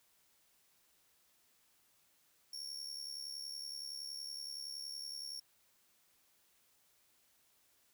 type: tone with amplitude modulation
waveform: 40% pulse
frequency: 5500 Hz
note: F8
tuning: 27 cents flat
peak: -39 dBFS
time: 2.53-5.4 s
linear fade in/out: 5 ms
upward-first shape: sine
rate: 70.7 Hz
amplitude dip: 65%
effects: white hiss -72 dBFS RMS until 7.93 s